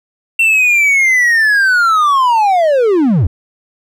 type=linear sweep; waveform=triangle; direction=down; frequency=2720 to 69.3 Hz; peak=-6 dBFS; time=0.39-3.27 s; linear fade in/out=5 ms; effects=none